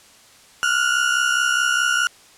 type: tone pair together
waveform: 35% pulse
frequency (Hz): 1396.9 / 1461.7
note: F6 / F#6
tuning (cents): 0 / -22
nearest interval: minor second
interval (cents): 78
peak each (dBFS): -18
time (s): 0.63-2.07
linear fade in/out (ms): 0
effects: white hiss -49 dBFS RMS until 2.37 s + low-pass 9000 Hz 12 dB/octave